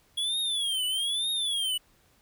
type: tone with vibrato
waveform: square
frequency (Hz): 3331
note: G#7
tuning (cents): +4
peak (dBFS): -27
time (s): 0.17-1.78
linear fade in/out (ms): 10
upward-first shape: triangle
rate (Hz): 1.1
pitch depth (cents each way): 210
effects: pink hiss -64 dBFS RMS until 2.21 s